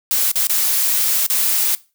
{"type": "noise with dropouts", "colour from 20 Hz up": "blue", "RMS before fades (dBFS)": -17, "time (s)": [0.11, 1.75], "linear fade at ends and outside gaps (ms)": 0, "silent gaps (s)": [[0.315, 0.357], [0.47, 0.496], [1.265, 1.3]], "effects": ["noise-tail reverb RT60 0.3 s tail -20 dB re dry"]}